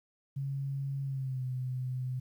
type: tone with pitch glide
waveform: sine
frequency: 137.7 to 127.74 Hz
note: C#3 to C3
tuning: -11 to -41 cents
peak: -32 dBFS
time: 0.36-2.2 s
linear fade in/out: 10 ms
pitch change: -130 cents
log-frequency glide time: 1.03-1.45 s
effects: 11-bit